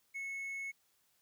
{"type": "tone", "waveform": "triangle", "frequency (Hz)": 2195, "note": "C#7", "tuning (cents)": -18, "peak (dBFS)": -37, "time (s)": [0.14, 0.72], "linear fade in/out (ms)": 20, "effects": ["white hiss -74 dBFS RMS until 1.21 s"]}